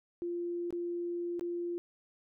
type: tone with dropouts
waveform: sine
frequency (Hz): 346.9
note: F4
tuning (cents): -12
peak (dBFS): -33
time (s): 0.22-1.78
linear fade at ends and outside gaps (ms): 0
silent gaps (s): 0.706-0.726 / 1.395-1.41
effects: none